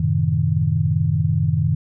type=chord; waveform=sine; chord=F# diminished seventh; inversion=none; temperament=equal; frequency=92.5 / 110 / 130.81 / 155.56 Hz; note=F#2 / A2 / C3 / Eb3; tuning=0 / 0 / 0 / 0 cents; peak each=-22 / -23 / -23 / -19 dBFS; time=0-1.75 s; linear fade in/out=5 ms; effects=none